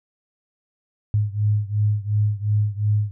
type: beating tone pair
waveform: sine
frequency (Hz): 103.83 / 106.63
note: G#2 / G#2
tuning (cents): 0 / +46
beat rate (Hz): 2.8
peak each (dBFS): -20 / -22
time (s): 1.14-3.11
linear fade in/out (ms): 0
effects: none